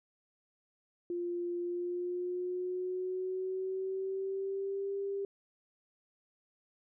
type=tone with pitch glide; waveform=sine; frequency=349.2 to 396.5 Hz; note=F4 to G4; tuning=0 to +20 cents; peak=-33 dBFS; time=1.1-5.25 s; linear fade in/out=2 ms; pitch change=+220 cents; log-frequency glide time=1.59-4.95 s; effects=none